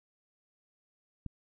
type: click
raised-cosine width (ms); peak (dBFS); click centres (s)
5; -26; 1.263
effects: none